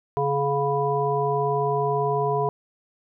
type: harmonic tone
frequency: 140.9 Hz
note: C#3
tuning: 29 cents sharp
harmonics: 1 / 3 / 5 / 7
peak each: -28 / -24 / -27 / -26 dBFS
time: 0.17-2.49 s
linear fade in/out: 0 ms
effects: none